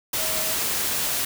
sine tone in noise, 634 Hz, D#5, 32 cents sharp, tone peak -34 dBFS, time 0.18-0.53 s, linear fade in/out 5 ms, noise white, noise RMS -25 dBFS, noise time 0.13-1.25 s, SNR -12 dB, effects none

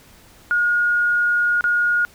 sine tone with dropouts, 1435 Hz, F6, 47 cents sharp, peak -15 dBFS, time 0.51-2.05 s, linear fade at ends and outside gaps 0 ms, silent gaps 1.609-1.641 s, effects pink hiss -49 dBFS RMS until 2.14 s

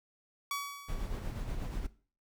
sawtooth tone with exponential decay, 1134 Hz, C#6, 39 cents sharp, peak -28 dBFS, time 0.51-1.34 s, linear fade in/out 2 ms, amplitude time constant 180 ms
brown noise with tremolo, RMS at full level -35 dBFS, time 0.88-1.87 s, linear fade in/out 10 ms, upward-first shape sine, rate 8.3 Hz, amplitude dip 40%
effects noise-tail reverb RT60 0.4 s tail -18 dB re dry

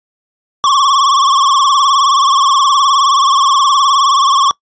square tone with vibrato, 1108.7 Hz, C#6, in tune, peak -8 dBFS, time 0.64-4.51 s, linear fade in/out 0 ms, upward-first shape triangle, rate 19 Hz, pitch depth 110 cents each way, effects noise-tail reverb RT60 0.1 s tail -23 dB re dry + resampled to 16000 Hz

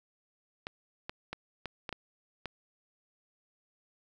clicks, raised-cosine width 0.3 ms, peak -21 dBFS, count 7, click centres 0.669 / 1.095 / 1.33 / 1.657 / 1.892 / 1.927 / 2.457 s, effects 10-bit

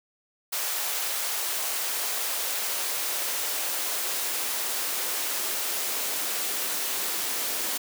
white noise with high-pass filter sweep, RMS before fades -29 dBFS, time 0.52-7.78 s, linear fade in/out 10 ms, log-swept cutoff 590 to 290 Hz, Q 0.99, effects none

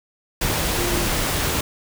sine tone in noise, 349.2 Hz, F4, in tune, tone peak -26 dBFS, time 0.78-1.05 s, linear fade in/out 5 ms, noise pink, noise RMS -22 dBFS, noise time 0.41-1.61 s, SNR -7 dB, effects none

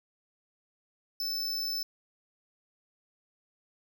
square tone, 5274 Hz, E8, in tune, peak -31 dBFS, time 1.2-1.83 s, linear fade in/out 2 ms, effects none

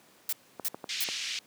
blue noise bursts, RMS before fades -30 dBFS, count 3, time 0.29-1.041 s, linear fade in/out 2 ms, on 37 ms, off 320 ms
clicks, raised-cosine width 1 ms, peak -23 dBFS, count 4, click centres 0.597 / 0.745 / 0.842 / 1.088 s
pink band-pass noise, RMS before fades -35 dBFS, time 0.89-1.39 s, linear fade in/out 2 ms, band 2300 to 6100 Hz, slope 24 dB/octave
effects pink hiss -59 dBFS RMS until 1.46 s + high-pass 200 Hz 12 dB/octave

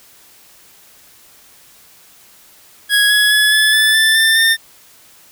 25% pulse tone with pitch steps, 1661.2 / 1681.5 / 1702 / 1722.8 / 1743.8 / 1765.1 / 1786.6 / 1808.4 Hz, G#6 / G#6 / G#6 / A6 / A6 / A6 / A6 / A6, 0 / +21 / +42 / -37 / -16 / +5 / +26 / +47 cents, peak -6 dBFS, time 2.89-4.57 s, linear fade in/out 50 ms, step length 210 ms, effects white hiss -46 dBFS RMS until 5.31 s

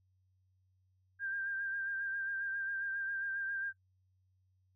sine tone with vibrato, 1589 Hz, G6, 23 cents sharp, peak -35 dBFS, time 1.19-3.73 s, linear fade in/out 50 ms, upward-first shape sine, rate 7.4 Hz, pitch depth 30 cents each way, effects noise-tail reverb RT60 0.1 s tail -20 dB re dry + added 93 Hz sine -70 dBFS peak until 4.75 s

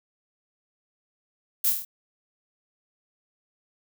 violet noise with echo, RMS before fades -23 dBFS, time 1.64-1.7 s, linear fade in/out 5 ms, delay 25 ms, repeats 6, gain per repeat -3 dB, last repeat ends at 1.85 s, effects none

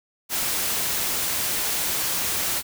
white noise, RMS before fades -25 dBFS, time 0.29-2.63 s, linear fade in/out 50 ms, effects none

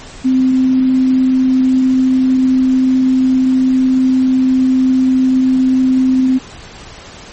sine tone, 259.2 Hz, C4, 16 cents flat, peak -8 dBFS, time 0.24-6.39 s, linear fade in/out 20 ms, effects pink hiss -34 dBFS RMS until 7.32 s + MP3 32 kbps

